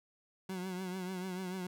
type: tone with vibrato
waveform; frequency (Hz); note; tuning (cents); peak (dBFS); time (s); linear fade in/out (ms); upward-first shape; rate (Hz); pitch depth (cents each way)
30% pulse; 184.7; F#3; -3; -35; 0.49-1.67; 5; triangle; 6.8; 68
effects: none